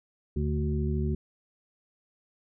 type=harmonic tone with a mistuned harmonic; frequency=74 Hz; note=D2; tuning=14 cents sharp; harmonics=1 / 2 / 3 / 5; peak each=-28 / -31 / -33 / -35 dBFS; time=0.36-1.15 s; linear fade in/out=5 ms; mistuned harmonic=1; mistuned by=+39 cents; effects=none